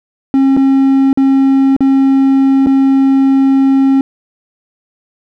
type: tone with dropouts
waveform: triangle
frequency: 270 Hz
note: C#4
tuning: 45 cents flat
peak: -4 dBFS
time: 0.34-4.01 s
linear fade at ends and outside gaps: 1 ms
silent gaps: 0.566-0.572 / 1.13-1.174 / 1.765-1.806 / 2.662-2.669 s
effects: none